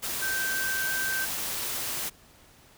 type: tone in noise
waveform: sine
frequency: 1556 Hz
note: G6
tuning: 13 cents flat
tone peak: -28 dBFS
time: 0.21-1.26 s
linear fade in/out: 20 ms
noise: white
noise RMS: -32 dBFS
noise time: 0.02-2.1 s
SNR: +1 dB
effects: pink hiss -56 dBFS RMS until 2.77 s